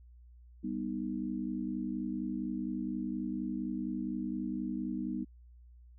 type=chord; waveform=sine; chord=G augmented; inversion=none; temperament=equal; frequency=196 / 246.9 / 311.1 Hz; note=G3 / B3 / D#4; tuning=0 / 0 / 0 cents; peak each=-38 / -37 / -38 dBFS; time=0.63-5.25 s; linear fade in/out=20 ms; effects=added 60 Hz sine -53 dBFS peak until 5.98 s